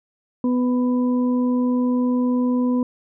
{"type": "harmonic tone", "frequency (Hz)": 248.7, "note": "B3", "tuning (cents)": 12, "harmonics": [1, 2, 4], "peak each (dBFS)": [-17, -28, -33], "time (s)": [0.44, 2.83], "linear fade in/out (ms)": 2, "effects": []}